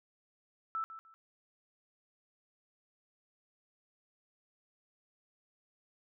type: tone with echo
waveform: sine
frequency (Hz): 1319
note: E6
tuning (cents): +1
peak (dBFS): -33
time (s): 0.75-0.84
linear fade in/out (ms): 0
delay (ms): 150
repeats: 2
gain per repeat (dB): -12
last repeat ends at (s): 1.14
effects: none